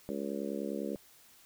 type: harmonic tone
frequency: 70 Hz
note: C#2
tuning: 18 cents sharp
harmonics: 3 / 4 / 5 / 6 / 7 / 8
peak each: -39 / -40 / -41 / -42 / -42 / -43 dBFS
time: 0.09-0.96 s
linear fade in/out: 0 ms
effects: white hiss -60 dBFS RMS until 1.45 s